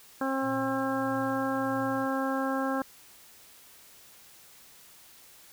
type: harmonic tone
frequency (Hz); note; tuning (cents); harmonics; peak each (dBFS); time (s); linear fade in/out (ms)
267.5; C4; +38; 1 / 2 / 3 / 4 / 5 / 6; -30 / -33 / -35 / -36 / -37 / -38; 0.21-2.82; 2
type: tone with tremolo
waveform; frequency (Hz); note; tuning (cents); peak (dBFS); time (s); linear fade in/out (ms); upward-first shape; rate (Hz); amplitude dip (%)
triangle; 117.8; A#2; +19; -37; 0.41-2.08; 50; triangle; 1.6; 65
effects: white hiss -54 dBFS RMS until 5.52 s